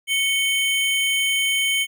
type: tone pair together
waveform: square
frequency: 2217 / 3086 Hz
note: C#7 / G7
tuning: 0 / -28 cents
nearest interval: tritone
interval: 572 cents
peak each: -22 dBFS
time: 0.07-1.87 s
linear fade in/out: 50 ms
effects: none